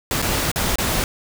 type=noise with dropouts; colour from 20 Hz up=pink; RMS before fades=-21 dBFS; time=0.11-1.04 s; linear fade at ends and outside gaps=1 ms; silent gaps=0.218-0.224 / 0.516-0.559 / 0.757-0.784 s; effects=none